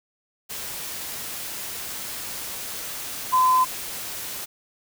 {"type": "tone in noise", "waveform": "sine", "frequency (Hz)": 1022, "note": "C6", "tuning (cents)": -41, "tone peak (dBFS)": -15, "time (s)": [3.32, 3.65], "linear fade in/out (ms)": 20, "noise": "white", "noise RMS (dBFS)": -33, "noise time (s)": [0.49, 4.46], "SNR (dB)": 15, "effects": []}